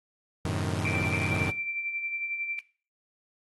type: chord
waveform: sawtooth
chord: F# diminished seventh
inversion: none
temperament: equal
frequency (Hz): 92.5 / 110 / 130.81 / 155.56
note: F#2 / A2 / C3 / Eb3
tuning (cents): 0 / 0 / 0 / 0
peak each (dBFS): -27 / -30 / -33 / -29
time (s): 0.45-1.5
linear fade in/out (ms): 0
type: tone with tremolo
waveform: sine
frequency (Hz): 2349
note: D7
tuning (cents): 0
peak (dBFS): -29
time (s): 0.85-2.59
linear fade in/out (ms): 0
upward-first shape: sine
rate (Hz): 11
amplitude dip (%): 55
effects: noise-tail reverb RT60 0.4 s tail -18 dB re dry + AAC 32 kbps